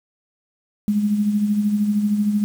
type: tone with tremolo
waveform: sine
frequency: 207.9 Hz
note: G#3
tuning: 2 cents sharp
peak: -14 dBFS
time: 0.88-2.44 s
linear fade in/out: 0 ms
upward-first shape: sine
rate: 13 Hz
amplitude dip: 50%
effects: 7-bit